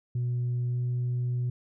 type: tone with pitch glide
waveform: sine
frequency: 122.4 to 123.25 Hz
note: B2 to B2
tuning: -15 to -3 cents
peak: -24 dBFS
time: 0.15-1.5 s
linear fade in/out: 5 ms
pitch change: +12 cents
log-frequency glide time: 0.68-0.78 s
effects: tanh soft clip ceiling -24 dBFS